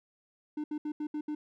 triangle tone bursts at uneven times, 300.9 Hz, D4, 42 cents sharp, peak -30 dBFS, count 6, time 0.57-0.64 / 0.71-0.78 / 0.85-0.92 / 1-1.07 / 1.14-1.21 / 1.28-1.35 s, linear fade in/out 5 ms, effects none

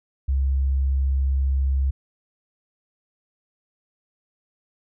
sine tone, 67.4 Hz, C#2, 48 cents flat, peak -18 dBFS, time 0.28-1.91 s, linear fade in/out 10 ms, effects none

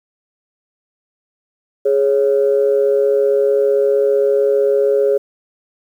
sine tone pair together, 416.7 / 552.1 Hz, G#4 / C#5, +6 / -7 cents, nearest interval perfect fourth, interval 487 cents, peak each -12 / -15 dBFS, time 1.85-5.18 s, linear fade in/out 10 ms, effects tanh soft clip ceiling -4 dBFS + 8-bit

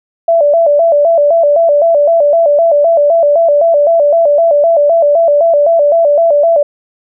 sine tone with vibrato, 624 Hz, D#5, 5 cents sharp, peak -5 dBFS, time 0.28-6.63 s, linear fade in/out 5 ms, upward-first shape square, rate 3.9 Hz, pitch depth 120 cents each way, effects none

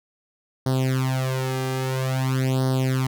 sawtooth tone with flanger, 130.81 Hz, C3, in tune, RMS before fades -23 dBFS, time 0.66-3.07 s, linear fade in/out 5 ms, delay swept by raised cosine 0.2 to 2.5 ms, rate 0.5 Hz, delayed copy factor +0.95, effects none

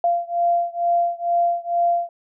sine beating tone pair, 690 / 692.2 Hz, F5 / F5, -21 / -16 cents, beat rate 2.2 Hz, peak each -20 / -21 dBFS, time 0.04-2.09 s, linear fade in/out 2 ms, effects none

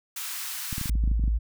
white high-pass noise, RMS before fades -34 dBFS, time 0.16-0.9 s, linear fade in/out 5 ms, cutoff 1000 Hz, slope 24 dB/octave
clicks, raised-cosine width 5 ms, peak -20 dBFS, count 12, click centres 0.728 / 0.781 / 0.813 / 0.858 / 0.896 / 0.954 / 1.039 / 1.077 / 1.115 / 1.196 / 1.239 / 1.279 s
sine tone, 55 Hz, A1, in tune, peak -21 dBFS, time 0.89-1.39 s, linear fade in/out 20 ms
effects none

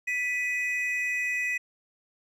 triangle tone pair together, 1975 / 2514 Hz, B6 / D#7, 0 / +17 cents, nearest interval major third, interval 417 cents, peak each -27 / -28 dBFS, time 0.07-1.58 s, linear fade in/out 10 ms, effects none

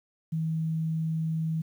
sine tone, 160.5 Hz, E3, 46 cents flat, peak -26 dBFS, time 0.32-1.62 s, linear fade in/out 10 ms, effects 10-bit

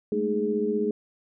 sine tone cluster, 207.5 / 223.1 / 309.8 / 416.4 Hz, G#3 / A3 / D#4 / G#4, -1 / +24 / -7 / +5 cents, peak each -31 / -30 / -32 / -25 dBFS, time 0.12-0.91 s, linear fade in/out 2 ms, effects none

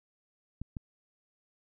clicks, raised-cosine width 5 ms, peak -25 dBFS, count 2, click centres 0.616 / 0.768 s, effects none

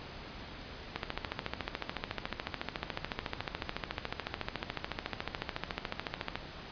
click train, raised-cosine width 0.3 ms, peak -17 dBFS, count 76, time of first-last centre 0.96-6.356 s, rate 13.9 Hz, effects pink hiss -46 dBFS RMS until 6.71 s + resampled to 11025 Hz

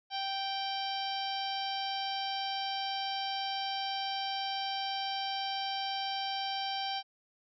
harmonic tone, 782 Hz, G5, 4 cents flat, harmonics 1 / 2 / 3 / 4 / 5 / 6 / 7, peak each -35 / -46 / -46 / -39 / -44 / -43 / -45 dBFS, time 0.1-7.03 s, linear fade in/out 50 ms, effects none

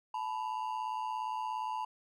triangle ring-modulated tone, 932.3 Hz, A#5, in tune, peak -29 dBFS, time 0.14-1.85 s, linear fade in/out 5 ms, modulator 58.6 Hz, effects none

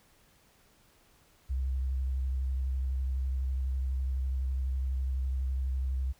sine tone with vibrato, 65.41 Hz, C2, in tune, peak -28 dBFS, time 1.49-6.13 s, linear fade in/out 20 ms, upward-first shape triangle, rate 12 Hz, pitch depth 39 cents each way, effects pink hiss -64 dBFS RMS until 6.19 s

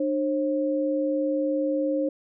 sine tone pair together, 300 / 537 Hz, D4 / C5, +37 / +45 cents, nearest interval minor seventh, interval 1008 cents, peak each -25 dBFS, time 0-2.09 s, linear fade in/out 5 ms, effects none

